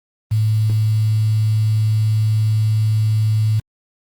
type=tone with quantisation; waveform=sine; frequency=108.6 Hz; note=A2; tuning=22 cents flat; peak=-13 dBFS; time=0.31-3.6 s; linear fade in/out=10 ms; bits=6; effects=Opus 32 kbps